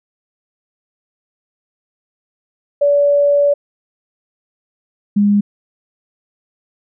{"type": "tone pair in turn", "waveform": "sine", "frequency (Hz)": [574, 204.4], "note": ["D5", "G#3"], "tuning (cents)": [-40, -27], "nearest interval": "octave + tritone", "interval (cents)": 1787, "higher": "first", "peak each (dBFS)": -9, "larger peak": "neither", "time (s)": [[2.81, 3.54], [5.16, 5.41]], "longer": "first", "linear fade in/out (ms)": 10, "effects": []}